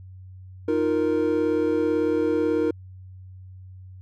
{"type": "chord", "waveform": "triangle", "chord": "Eb suspended second", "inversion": "none", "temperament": "equal", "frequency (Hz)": [311.1, 349.2, 466.2], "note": ["Eb4", "F4", "Bb4"], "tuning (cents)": [0, 0, 0], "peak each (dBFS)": [-22, -25, -21], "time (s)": [0.68, 2.71], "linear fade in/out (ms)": 5, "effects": ["added 93 Hz sine -40 dBFS peak until 4.01 s"]}